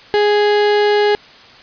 35% pulse tone, 415.3 Hz, G#4, in tune, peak -9 dBFS, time 0.14-1.15 s, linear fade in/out 0 ms, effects white hiss -41 dBFS RMS until 1.62 s + resampled to 11025 Hz

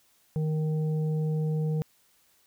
harmonic tone, 155.56 Hz, D#3, in tune, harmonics 1 / 3 / 5, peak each -25 / -36 / -50 dBFS, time 0.36-1.82 s, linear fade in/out 0 ms, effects white hiss -65 dBFS RMS until 2.46 s

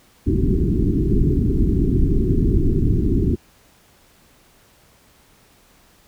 pink low-pass noise, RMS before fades -17 dBFS, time 0.26-3.36 s, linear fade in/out 20 ms, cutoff 400 Hz, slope 96 dB/octave, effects pink hiss -54 dBFS RMS until 6.07 s

